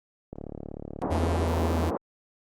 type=click train; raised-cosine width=2 ms; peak=-23 dBFS; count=42; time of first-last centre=0.33-1.456 s; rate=36.4 Hz
type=band-pass noise; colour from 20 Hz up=pink; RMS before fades=-30 dBFS; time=1.02-1.97 s; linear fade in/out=0 ms; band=210 to 960 Hz; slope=24 dB/octave
type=tone with pitch glide; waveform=45% pulse; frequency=83.4 to 82.59 Hz; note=E2 to E2; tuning=+21 to +4 cents; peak=-25 dBFS; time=1.1-1.91 s; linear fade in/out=20 ms; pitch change=-17 cents; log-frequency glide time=1.2-1.59 s
effects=Opus 32 kbps